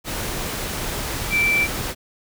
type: tone in noise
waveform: sine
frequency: 2337 Hz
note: D7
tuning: 9 cents flat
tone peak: -16 dBFS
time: 1.3-1.68 s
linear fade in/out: 50 ms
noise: pink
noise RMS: -27 dBFS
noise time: 0.04-1.95 s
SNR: +8 dB
effects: none